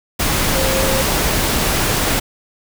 sine tone in noise, 531 Hz, C5, 25 cents sharp, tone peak -20 dBFS, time 0.55-1.02 s, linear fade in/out 10 ms, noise pink, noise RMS -17 dBFS, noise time 0.19-2.2 s, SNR -6 dB, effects none

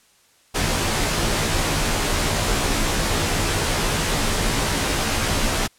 pink noise with comb filter, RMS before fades -21 dBFS, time 0.54-5.68 s, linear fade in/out 20 ms, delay 16 ms, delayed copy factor -0.9, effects white hiss -57 dBFS RMS until 5.78 s + low-pass 10000 Hz 12 dB/octave

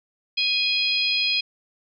harmonic tone with a mistuned harmonic, 830.6 Hz, G#5, in tune, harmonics 3 / 4 / 5 / 6, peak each -24 / -25 / -26 / -27 dBFS, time 0.37-1.41 s, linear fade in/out 10 ms, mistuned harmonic 4, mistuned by -20 cents, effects none

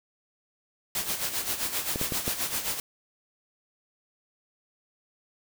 white noise with tremolo, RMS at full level -28 dBFS, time 0.95-2.8 s, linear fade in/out 2 ms, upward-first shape sine, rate 7.6 Hz, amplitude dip 65%
clicks, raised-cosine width 2 ms, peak -17 dBFS, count 4, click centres 1.959 / 2.014 / 2.122 / 2.279 s
effects none

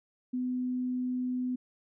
sine tone, 251.5 Hz, B3, 32 cents sharp, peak -29 dBFS, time 0.33-1.56 s, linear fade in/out 10 ms, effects none

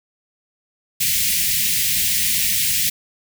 white band-stop noise, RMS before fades -19 dBFS, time 1-2.9 s, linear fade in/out 10 ms, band 210 to 1900 Hz, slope 48 dB/octave, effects none

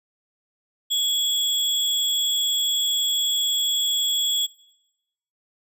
sine tone with sample-and-hold, 3357 Hz, G#7, 18 cents sharp, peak -19 dBFS, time 0.9-4.47 s, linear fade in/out 20 ms, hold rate 11025 Hz, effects noise-tail reverb RT60 1.0 s tail -23 dB re dry + resampled to 32000 Hz

